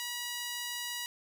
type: tone with high-pass filter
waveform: sawtooth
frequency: 966 Hz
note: B5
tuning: 39 cents flat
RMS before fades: -38 dBFS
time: 0-1.06 s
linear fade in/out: 0 ms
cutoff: 2400 Hz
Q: 0.86
effects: none